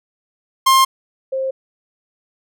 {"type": "tone pair in turn", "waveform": ["45% pulse", "sine"], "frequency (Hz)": [1060, 530], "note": ["C6", "C5"], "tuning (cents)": [22, 22], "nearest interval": "octave", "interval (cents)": 1200, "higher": "first", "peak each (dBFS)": [-9, -18], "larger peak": "first", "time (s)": [[0.66, 0.85], [1.32, 1.51]], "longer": "neither", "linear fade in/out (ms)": 10, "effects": []}